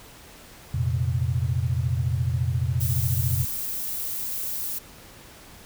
sine chord, F suspended fourth, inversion none, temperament equal, 87.31 / 116.54 / 130.81 Hz, F2 / Bb2 / C3, 0 / 0 / 0 cents, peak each -26 dBFS, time 0.74-3.45 s, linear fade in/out 5 ms
violet noise, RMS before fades -30 dBFS, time 2.8-4.79 s, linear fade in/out 10 ms
effects pink hiss -47 dBFS RMS until 5.65 s

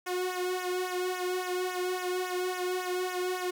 sawtooth tone with flanger, 364.4 Hz, F#4, 26 cents flat, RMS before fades -32 dBFS, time 0.06-3.51 s, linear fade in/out 10 ms, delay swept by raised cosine 0.22 to 1.72 ms, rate 3.6 Hz, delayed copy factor -0.95, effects none

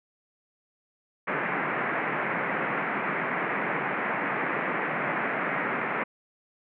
white band-pass noise, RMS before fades -29 dBFS, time 1.27-6.04 s, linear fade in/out 10 ms, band 140 to 2200 Hz, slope 48 dB/octave, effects none

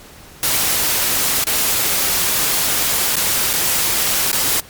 white noise with dropouts, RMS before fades -17 dBFS, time 0.43-4.6 s, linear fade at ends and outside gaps 1 ms, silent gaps 1.439-1.469 / 3.157-3.166 / 3.531-3.536 / 4.316-4.329 s, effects pink hiss -41 dBFS RMS until 4.69 s + MP3 96 kbps

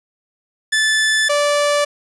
sawtooth tone pair in turn, 1746 / 582.7 Hz, A6 / D5, -14 / -14 cents, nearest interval octave + perfect fifth, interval 1900 cents, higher first, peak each -10 dBFS, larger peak neither, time 0.72-1.29 / 1.29-1.85 s, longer first, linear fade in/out 10 ms, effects resampled to 24000 Hz + 7-bit

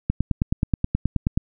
click train, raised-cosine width 5 ms, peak -7 dBFS, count 13, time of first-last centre 0.1-1.375 s, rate 9.41 Hz, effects none

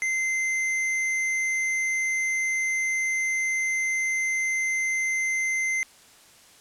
sine tone with hard clipping, 2074 Hz, C7, 16 cents flat, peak -25 dBFS, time 0.02-5.83 s, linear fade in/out 0 ms, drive 10 dB, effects white hiss -53 dBFS RMS until 6.6 s + low-pass 10000 Hz 12 dB/octave

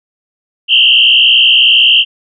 sine tone with frequency modulation, 2960 Hz, F#7, in tune, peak -4 dBFS, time 0.68-2.05 s, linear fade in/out 50 ms, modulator 61.4 Hz, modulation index 3.7, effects none

